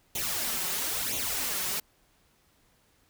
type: noise with flanger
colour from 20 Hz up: white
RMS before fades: -31 dBFS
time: 0.15-1.8 s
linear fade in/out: 5 ms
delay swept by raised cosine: 0.3 to 5.5 ms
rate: 1 Hz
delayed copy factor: +0.8
effects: pink hiss -66 dBFS RMS until 3.09 s